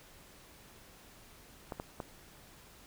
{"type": "clicks", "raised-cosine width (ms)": 1, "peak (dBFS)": -24, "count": 3, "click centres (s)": [1.722, 1.799, 2.002], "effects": ["pink hiss -57 dBFS RMS until 2.86 s"]}